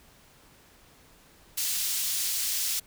pink high-pass noise, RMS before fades -29 dBFS, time 1.57-2.8 s, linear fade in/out 10 ms, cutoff 4600 Hz, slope 12 dB/octave, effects pink hiss -57 dBFS RMS until 2.86 s

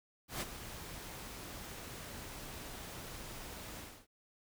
pink noise with ADSR envelope, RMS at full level -37 dBFS, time 0.28-4.07 s, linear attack 130 ms, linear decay 33 ms, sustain -10 dB, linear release 290 ms, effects none

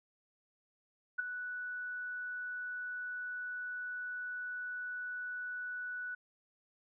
sine tone with ADSR envelope, 1480 Hz, F#6, in tune, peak -28 dBFS, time 1.18-6.15 s, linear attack 15 ms, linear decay 11 ms, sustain -10 dB, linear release 7 ms, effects none

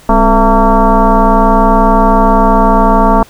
sine tone with frequency modulation, 437.7 Hz, A4, 9 cents flat, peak -4 dBFS, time 0.09-3.23 s, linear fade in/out 2 ms, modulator 234 Hz, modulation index 2.9, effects pink hiss -40 dBFS RMS until 3.29 s

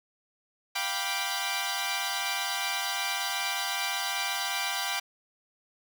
10% pulse chord, G dominant seventh, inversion third, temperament equal with one note detuned, 698.5 / 784 / 982.1 / 1174.7 Hz, F5 / G5 / B5 / D6, 0 / 0 / -10 / 0 cents, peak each -28 / -24 / -26 / -28 dBFS, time 0.75-5 s, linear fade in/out 10 ms, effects none

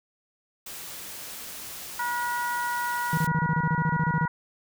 white noise, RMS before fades -39 dBFS, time 0.66-3.27 s, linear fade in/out 5 ms
harmonic tone, 481.8 Hz, B4, 43 cents flat, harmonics 2 / 3 / 4, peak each -28 / -31 / -37 dBFS, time 1.99-4.28 s, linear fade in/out 5 ms
triangle tone bursts, 160 Hz, D#3, 49 cents sharp, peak -20 dBFS, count 16, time 3.13-4.254 s, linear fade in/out 2 ms, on 44 ms, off 28 ms
effects none

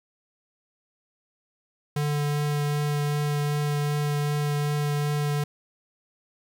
square tone with vibrato, 146.83 Hz, D3, in tune, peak -24 dBFS, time 1.96-5.44 s, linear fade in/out 5 ms, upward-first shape triangle, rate 2.6 Hz, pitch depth 11 cents each way, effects 10-bit

